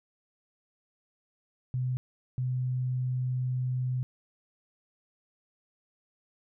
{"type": "tone pair in turn", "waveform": "sine", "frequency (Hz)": [127, 127], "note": ["B2", "B2"], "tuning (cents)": [49, 49], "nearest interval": "unison", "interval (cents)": 0, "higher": "neither", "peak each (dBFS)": -27, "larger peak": "neither", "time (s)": [[1.74, 1.97], [2.38, 4.03]], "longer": "second", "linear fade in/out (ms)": 0, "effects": []}